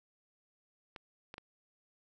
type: clicks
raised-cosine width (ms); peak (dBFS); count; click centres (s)
0.3; -29; 3; 0.962 / 1.341 / 1.381
effects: none